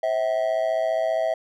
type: tone with amplitude modulation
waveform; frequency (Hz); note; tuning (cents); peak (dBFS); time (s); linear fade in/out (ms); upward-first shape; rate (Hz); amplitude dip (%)
triangle; 649; E5; -27; -15; 0.03-1.34; 5; sine; 115; 80
effects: none